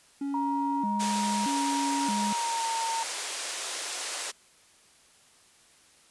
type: tone with vibrato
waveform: triangle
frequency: 240.5 Hz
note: B3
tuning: 46 cents flat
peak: -27 dBFS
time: 0.21-2.33 s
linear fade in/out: 5 ms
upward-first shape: square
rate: 0.8 Hz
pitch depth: 260 cents each way
type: tone with pitch glide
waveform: sine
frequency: 943 to 910.9 Hz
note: A#5 to A#5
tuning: +20 to -40 cents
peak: -28 dBFS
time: 0.34-3.03 s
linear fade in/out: 2 ms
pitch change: -60 cents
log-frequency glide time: 2.3-2.68 s
type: band-pass noise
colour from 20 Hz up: white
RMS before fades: -35 dBFS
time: 0.99-4.32 s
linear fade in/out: 20 ms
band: 390 to 9500 Hz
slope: 24 dB/octave
effects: white hiss -59 dBFS RMS until 6.1 s + resampled to 24000 Hz

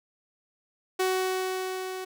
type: tone with level ramp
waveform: sawtooth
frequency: 373.8 Hz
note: F#4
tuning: 18 cents sharp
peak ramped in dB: -19 to -30 dBFS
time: 0.99-2.05 s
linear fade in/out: 10 ms
effects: none

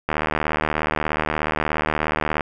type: click train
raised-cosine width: 0.5 ms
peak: -6 dBFS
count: 179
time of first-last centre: 0.09-2.408 s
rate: 76.8 Hz
effects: none

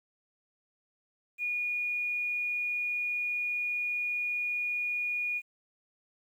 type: tone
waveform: sine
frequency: 2445 Hz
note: D#7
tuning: 31 cents flat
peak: -29 dBFS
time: 1.38-5.42 s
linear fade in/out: 50 ms
effects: 10-bit

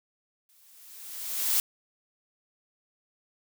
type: noise with exponential growth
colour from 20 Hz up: blue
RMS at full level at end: -23 dBFS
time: 0.49-1.6 s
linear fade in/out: 1 ms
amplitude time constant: 240 ms
effects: none

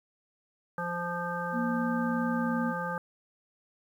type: harmonic tone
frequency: 173.8 Hz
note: F3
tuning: 8 cents flat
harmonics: 1 / 3 / 5 / 7 / 9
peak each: -37 / -37 / -37 / -37 / -37 dBFS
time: 0.78-2.98 s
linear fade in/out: 2 ms
type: tone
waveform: sine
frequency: 236.4 Hz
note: A#3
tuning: 24 cents sharp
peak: -28 dBFS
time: 1.52-2.74 s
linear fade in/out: 50 ms
effects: 10-bit

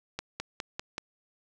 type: accelerating click train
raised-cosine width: 0.2 ms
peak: -16 dBFS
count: 5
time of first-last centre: 0.19-0.981 s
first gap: 210 ms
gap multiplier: 0.96
effects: none

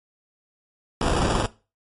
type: noise with sample-and-hold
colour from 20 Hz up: pink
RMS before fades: -22 dBFS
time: 1.01-1.46 s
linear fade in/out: 2 ms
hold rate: 2100 Hz
effects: noise-tail reverb RT60 0.3 s tail -18 dB re dry + MP3 48 kbps

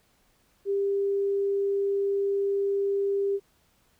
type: tone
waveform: sine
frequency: 397.6 Hz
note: G4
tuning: 25 cents sharp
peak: -23 dBFS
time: 0.65-3.4 s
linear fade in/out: 50 ms
effects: pink hiss -66 dBFS RMS until 3.99 s

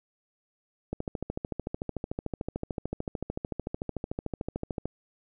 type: click train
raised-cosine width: 2 ms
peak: -18 dBFS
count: 54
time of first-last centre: 0.93-4.856 s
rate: 13.5 Hz
effects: none

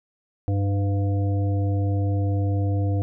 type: harmonic tone with a mistuned harmonic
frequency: 100 Hz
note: G2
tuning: 35 cents sharp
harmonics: 1 / 3 / 5 / 7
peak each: -20 / -30 / -34 / -37 dBFS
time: 0.48-3.02 s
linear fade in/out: 0 ms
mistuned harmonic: 1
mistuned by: -26 cents
effects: none

